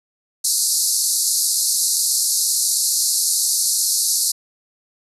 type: band-pass noise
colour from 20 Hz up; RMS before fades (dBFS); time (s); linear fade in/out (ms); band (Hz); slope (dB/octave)
white; -19; 0.44-4.32; 10; 4100 to 12000; 96
effects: none